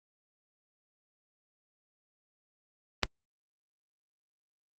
click, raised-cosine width 0.2 ms, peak -6 dBFS, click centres 3.033 s, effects Opus 24 kbps

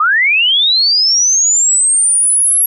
sine linear sweep, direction up, 1183 to 11360 Hz, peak -8 dBFS, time 0-2.66 s, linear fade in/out 5 ms, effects none

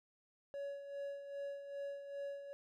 triangle tone with tremolo, 562 Hz, C#5, 24 cents sharp, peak -38 dBFS, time 0.54-2.53 s, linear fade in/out 0 ms, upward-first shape sine, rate 2.5 Hz, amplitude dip 60%, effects none

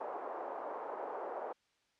white band-pass noise, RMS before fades -42 dBFS, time 0-1.53 s, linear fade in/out 10 ms, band 410 to 940 Hz, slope 24 dB/octave, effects white hiss -75 dBFS RMS until 1.99 s + low-pass 5000 Hz 12 dB/octave

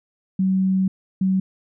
sine tone pair in turn, 189.3 / 189.3 Hz, F#3 / F#3, +40 / +40 cents, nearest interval unison, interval 0 cents, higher neither, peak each -16 dBFS, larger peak neither, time 0.39-0.88 / 1.21-1.4 s, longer first, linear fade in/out 5 ms, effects none

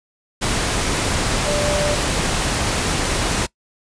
sine tone in noise, 589 Hz, D5, 5 cents sharp, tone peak -20 dBFS, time 1.45-1.96 s, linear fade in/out 20 ms, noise pink, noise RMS -20 dBFS, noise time 0.41-3.47 s, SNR -3 dB, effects noise-tail reverb RT60 0.1 s tail -22 dB re dry + resampled to 22050 Hz

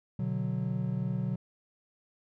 triangle chord, B minor, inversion none, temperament equal with one note detuned, 123.97 / 146.83 / 185 Hz, B2 / D3 / F#3, +7 / 0 / 0 cents, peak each -31 / -33 / -31 dBFS, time 0.19-1.36 s, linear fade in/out 5 ms, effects none

